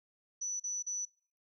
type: tone bursts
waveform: sine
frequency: 5950 Hz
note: F#8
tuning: 9 cents sharp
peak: -34 dBFS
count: 3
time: 0.41-1.054 s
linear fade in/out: 10 ms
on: 190 ms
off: 37 ms
effects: noise-tail reverb RT60 0.5 s tail -23 dB re dry